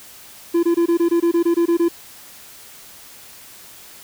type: tone bursts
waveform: triangle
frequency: 340 Hz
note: F4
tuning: 46 cents flat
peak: -11 dBFS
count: 12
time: 0.54-1.886 s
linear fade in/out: 10 ms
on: 92 ms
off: 22 ms
effects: white hiss -42 dBFS RMS until 4.03 s